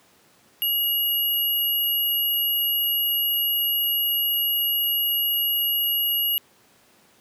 sine tone pair together, 2890 / 11474 Hz, F#7 / F9, -41 / +46 cents, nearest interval 2 octaves, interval 2387 cents, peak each -24 / -22 dBFS, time 0.62-6.38 s, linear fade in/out 0 ms, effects pink hiss -57 dBFS RMS until 7.2 s + high-pass 150 Hz 12 dB/octave

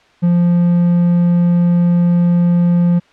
triangle tone, 174 Hz, F3, 6 cents flat, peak -7 dBFS, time 0.22-3 s, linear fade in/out 20 ms, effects white hiss -50 dBFS RMS until 3.12 s + low-pass 3000 Hz 12 dB/octave

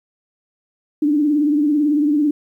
sine tone with vibrato, 296 Hz, D4, 14 cents sharp, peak -13 dBFS, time 1.02-2.31 s, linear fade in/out 5 ms, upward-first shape triangle, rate 18 Hz, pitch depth 87 cents each way, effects 9-bit

